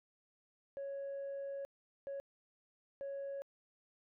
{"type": "tone bursts at uneven times", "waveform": "sine", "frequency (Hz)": 554.4, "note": "C#5", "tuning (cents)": 0, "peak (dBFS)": -38, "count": 3, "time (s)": [[0.77, 1.65], [2.07, 2.2], [3.01, 3.42]], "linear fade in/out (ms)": 0, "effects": ["tanh soft clip ceiling -38 dBFS"]}